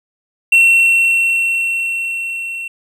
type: tone with level ramp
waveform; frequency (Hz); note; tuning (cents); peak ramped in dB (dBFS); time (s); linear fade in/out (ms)
triangle; 2716; F7; -49; -4 to -21; 0.52-2.68; 5
effects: none